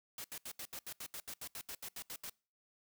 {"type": "noise bursts", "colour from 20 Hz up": "white", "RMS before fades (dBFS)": -45, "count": 16, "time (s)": [0.18, 2.297], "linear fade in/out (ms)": 2, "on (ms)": 62, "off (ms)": 75, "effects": ["noise-tail reverb RT60 0.4 s tail -26 dB re dry"]}